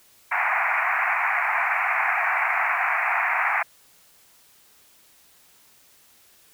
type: band-pass noise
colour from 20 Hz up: white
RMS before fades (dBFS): -23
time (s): 0.31-3.63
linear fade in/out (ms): 10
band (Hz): 680 to 2400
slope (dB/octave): 96
effects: white hiss -56 dBFS RMS until 6.53 s